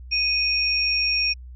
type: tone pair together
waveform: sine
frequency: 2489 / 5546 Hz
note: D#7 / F8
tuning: 0 / -13 cents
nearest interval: octave + major second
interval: 1387 cents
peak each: -22 dBFS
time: 0.11-1.34 s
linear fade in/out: 20 ms
effects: added 62 Hz sine -37 dBFS peak until 1.55 s